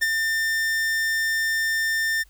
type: tone with ADSR envelope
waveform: 45% pulse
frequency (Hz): 1800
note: A6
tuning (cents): +39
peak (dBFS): -17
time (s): 0.01-2.24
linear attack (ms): 16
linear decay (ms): 33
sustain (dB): -4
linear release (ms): 26
effects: added 50 Hz sine -52 dBFS peak until 2.29 s + white hiss -61 dBFS RMS until 2.29 s